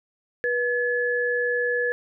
sine tone pair together, 486.4 / 1710.5 Hz, B4 / A6, -26 / -49 cents, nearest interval octave + minor seventh, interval 2177 cents, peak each -24 dBFS, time 0.44-1.92 s, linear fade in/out 0 ms, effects none

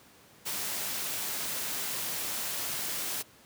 white noise, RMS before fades -34 dBFS, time 0.45-3.23 s, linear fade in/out 20 ms, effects pink hiss -57 dBFS RMS until 3.45 s + high-pass 100 Hz 12 dB/octave

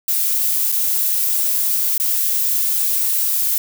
violet noise with dropouts, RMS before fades -18 dBFS, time 0.08-3.58 s, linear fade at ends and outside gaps 2 ms, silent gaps 0.719-0.723 / 1.979-1.999 s, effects none

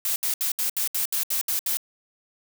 blue noise bursts, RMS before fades -25 dBFS, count 10, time 0.05-1.771 s, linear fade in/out 2 ms, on 110 ms, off 69 ms, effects none

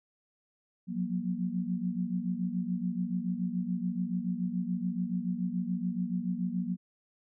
sine tone cluster, 178.3 / 185.3 / 237.1 Hz, F3 / F#3 / A#3, +36 / +3 / +30 cents, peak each -34 / -33 / -35 dBFS, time 0.87-6.77 s, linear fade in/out 50 ms, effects none

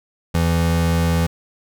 square tone pair together, 83.72 / 167.2 Hz, E2 / E3, +27 / +25 cents, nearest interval octave, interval 1198 cents, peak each -19 dBFS, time 0.34-1.27 s, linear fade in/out 10 ms, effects none

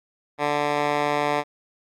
10% pulse tone with band-pass filter, 146.83 Hz, D3, in tune, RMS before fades -23 dBFS, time 0.38-1.44 s, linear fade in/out 50 ms, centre 1200 Hz, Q 0.73, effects Opus 32 kbps

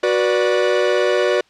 45% pulse chord, B minor, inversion second, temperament equal with one note detuned, 370 / 487.9 / 587.3 Hz, F#4 / B4 / D5, 0 / -21 / 0 cents, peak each -19 dBFS, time 0.03-1.41 s, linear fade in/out 5 ms, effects white hiss -55 dBFS RMS until 1.49 s + low-pass 4000 Hz 12 dB/octave

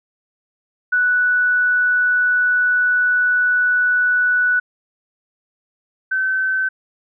sine tone pair in turn, 1480 / 1532.2 Hz, F#6 / G6, 0 / -40 cents, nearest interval minor second, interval 60 cents, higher second, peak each -13 / -16 dBFS, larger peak first, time 0.92-4.6 / 6.11-6.69 s, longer first, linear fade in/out 10 ms, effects none

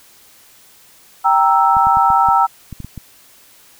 sine chord, E diminished, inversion first, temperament equal, 784 / 932.3 / 1318.5 Hz, G5 / Bb5 / E6, 0 / 0 / 0 cents, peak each -14 dBFS, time 1.24-2.47 s, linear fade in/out 20 ms
clicks, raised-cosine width 5 ms, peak -17 dBFS, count 9, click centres 1.768 / 1.87 / 1.971 / 2.103 / 2.287 / 2.727 / 2.803 / 2.846 / 2.977 s
effects white hiss -47 dBFS RMS until 3.79 s

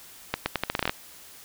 accelerating click train, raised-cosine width 0.3 ms, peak -8 dBFS, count 11, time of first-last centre 0.34-0.895 s, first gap 120 ms, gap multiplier 0.81, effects white hiss -48 dBFS RMS until 1.44 s

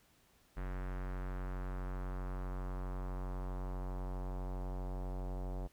square tone with low-pass filter sweep, 46.16 Hz, F#1, 3 cents flat, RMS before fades -40 dBFS, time 0.56-5.68 s, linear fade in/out 20 ms, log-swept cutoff 1700 to 730 Hz, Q 1.8, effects pink hiss -69 dBFS RMS until 5.72 s

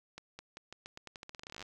accelerating click train, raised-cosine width 0.2 ms, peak -28 dBFS, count 23, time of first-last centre 0.18-1.626 s, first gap 210 ms, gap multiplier 0.86, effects none

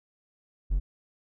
triangle tone, 44.66 Hz, F1, 39 cents sharp, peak -20 dBFS, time 0.7-0.8 s, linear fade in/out 20 ms, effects none

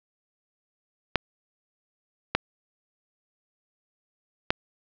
clicks, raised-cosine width 0.3 ms, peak -4 dBFS, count 3, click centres 1.157 / 2.35 / 4.505 s, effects low-pass 5000 Hz 12 dB/octave

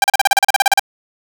sawtooth tone bursts, 792 Hz, G5, 18 cents sharp, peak -4 dBFS, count 14, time 0.02-0.795 s, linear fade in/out 2 ms, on 21 ms, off 37 ms, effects 7-bit

